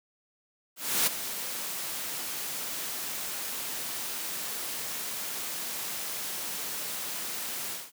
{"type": "noise with ADSR envelope", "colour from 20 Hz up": "white", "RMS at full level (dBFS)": -24, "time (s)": [0.76, 7.92], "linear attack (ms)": 310, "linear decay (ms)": 12, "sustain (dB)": -11, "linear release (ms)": 210, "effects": ["high-pass 150 Hz 12 dB/octave"]}